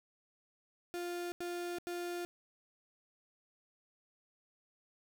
35% pulse tone bursts, 350 Hz, F4, 4 cents sharp, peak -36 dBFS, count 3, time 0.94-2.25 s, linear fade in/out 0 ms, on 380 ms, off 85 ms, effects none

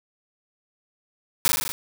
white noise with echo, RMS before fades -19 dBFS, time 1.45-1.48 s, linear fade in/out 0 ms, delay 40 ms, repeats 6, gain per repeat -2 dB, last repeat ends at 1.72 s, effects none

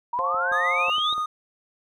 sine exponential sweep, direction up, 932.3 to 3842 Hz, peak -23 dBFS, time 0.13-1.14 s, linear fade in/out 5 ms
harmonic tone, 177.2 Hz, F3, 25 cents sharp, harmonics 3 / 4 / 5 / 6, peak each -30 / -31 / -32 / -33 dBFS, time 0.19-0.9 s, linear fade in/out 0 ms
clicks, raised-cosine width 1 ms, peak -28 dBFS, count 6, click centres 0.345 / 0.517 / 0.884 / 0.982 / 1.127 / 1.18 s
triangle tone with tremolo, 1234 Hz, D#6, 15 cents flat, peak -21 dBFS, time 0.52-1.26 s, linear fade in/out 5 ms, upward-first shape sine, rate 7.7 Hz, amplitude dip 30%
effects none

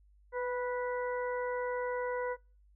harmonic tone with a mistuned harmonic, 491.3 Hz, B4, 9 cents flat, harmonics 1 / 2 / 3 / 4, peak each -33 / -39 / -43 / -45 dBFS, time 0.32-2.37 s, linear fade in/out 50 ms, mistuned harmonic 1, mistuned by +19 cents, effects noise-tail reverb RT60 0.4 s tail -26 dB re dry + added 50 Hz sine -60 dBFS peak until 2.75 s

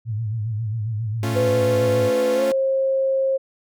sine tone with vibrato, 109.9 Hz, A2, 2 cents flat, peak -22 dBFS, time 0.05-2.11 s, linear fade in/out 50 ms, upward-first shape sine, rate 7.4 Hz, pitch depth 100 cents each way
sawtooth chord, A augmented, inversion none, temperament equal, 220 / 277.2 / 349.2 Hz, A3 / C#4 / E#4, 0 / 0 / 0 cents, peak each -25 dBFS, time 1.23-2.52 s, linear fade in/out 2 ms
sine tone with pitch glide, 505 to 535 Hz, B4 to C5, +39 to +38 cents, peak -17 dBFS, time 1.35-3.38 s, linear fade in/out 20 ms, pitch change +99 cents, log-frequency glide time 2.34-2.42 s
effects none

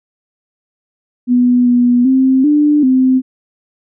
sine tone with pitch steps, 246.4 / 244 / 262.8 / 296.6 / 259 Hz, B3 / B3 / C4 / D4 / C4, -4 / -21 / +8 / +17 / -17 cents, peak -7 dBFS, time 1.27-3.22 s, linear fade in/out 50 ms, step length 390 ms, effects none

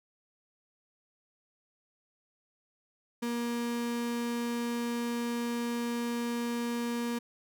35% pulse tone, 237 Hz, A#3, 29 cents sharp, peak -29 dBFS, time 3.22-7.19 s, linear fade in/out 10 ms, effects none

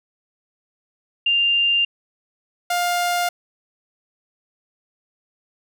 sine / sawtooth tone pair in turn, 2794 / 704.4 Hz, F7 / F5, 0 / +15 cents, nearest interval 2 octaves, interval 2385 cents, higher first, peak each -15 dBFS, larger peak neither, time 1.26-1.85 / 2.7-3.29 s, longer neither, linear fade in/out 5 ms, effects none

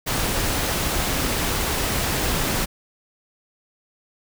pink noise, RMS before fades -23 dBFS, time 0.06-2.66 s, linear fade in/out 20 ms, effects none

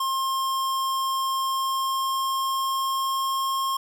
square tone with pitch glide, 1066 to 1073.4 Hz, C6 to C6, +32 to +44 cents, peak -24 dBFS, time 0-3.77 s, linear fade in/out 5 ms, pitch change +12 cents, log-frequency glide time 1.45-3.55 s, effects 11-bit

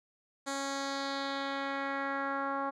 10% pulse tone with low-pass filter sweep, 275.5 Hz, C#4, 11 cents flat, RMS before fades -35 dBFS, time 0.46-2.71 s, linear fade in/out 20 ms, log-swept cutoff 8000 to 1100 Hz, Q 1.9, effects none

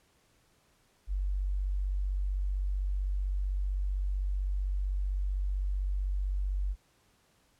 sine tone, 47.84 Hz, G1, 41 cents flat, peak -28 dBFS, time 1.07-6.76 s, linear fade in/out 50 ms, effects pink hiss -68 dBFS RMS until 7.59 s + low-pass 12000 Hz 12 dB/octave

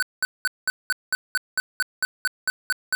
square tone bursts, 1508 Hz, F#6, 32 cents sharp, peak -20 dBFS, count 14, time 0-2.95 s, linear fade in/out 0 ms, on 25 ms, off 200 ms, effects none

